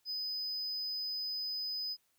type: tone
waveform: triangle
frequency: 5010 Hz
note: D#8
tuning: 11 cents sharp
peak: -34 dBFS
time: 0.05-1.97 s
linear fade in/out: 50 ms
effects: white hiss -75 dBFS RMS until 2.18 s